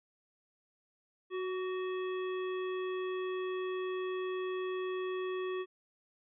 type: harmonic tone with a mistuned harmonic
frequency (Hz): 370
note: F#4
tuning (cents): 0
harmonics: 1 / 3 / 5 / 7 / 9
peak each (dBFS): -34 / -44 / -48 / -51 / -53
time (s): 1.3-5.66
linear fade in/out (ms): 50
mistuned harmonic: 3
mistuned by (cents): +34
effects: none